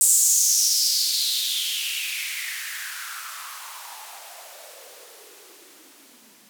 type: noise with band-pass filter sweep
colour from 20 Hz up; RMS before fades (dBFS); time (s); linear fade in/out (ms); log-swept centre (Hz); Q
violet; -26; 0.01-6.49; 0; 8100 to 210; 4.7
effects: none